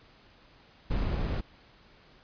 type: noise with amplitude modulation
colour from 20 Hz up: brown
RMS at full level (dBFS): -28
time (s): 0.9-1.41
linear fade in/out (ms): 10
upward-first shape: sine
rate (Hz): 141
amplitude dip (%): 25
effects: pink hiss -58 dBFS RMS until 2.23 s + resampled to 11025 Hz